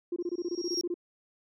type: tone bursts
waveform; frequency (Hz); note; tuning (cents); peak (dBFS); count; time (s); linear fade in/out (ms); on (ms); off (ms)
sine; 349.2; F4; 0; -28; 13; 0.12-0.942; 5; 42; 23
type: tone with exponential growth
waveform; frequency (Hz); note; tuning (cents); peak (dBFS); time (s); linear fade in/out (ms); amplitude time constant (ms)
sine; 5588; F8; 0; -26; 0.21-0.81; 0; 130
effects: tanh soft clip ceiling -22 dBFS